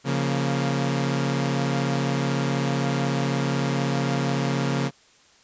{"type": "chord", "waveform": "sawtooth", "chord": "Bb minor", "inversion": "first", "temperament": "equal", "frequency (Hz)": [138.59, 174.61, 233.1], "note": ["Db3", "F3", "Bb3"], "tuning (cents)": [0, 0, 0], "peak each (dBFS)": [-20, -26, -24], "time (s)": [0.04, 4.91], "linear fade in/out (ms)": 50, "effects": ["white hiss -56 dBFS RMS until 5.43 s", "resampled to 16000 Hz"]}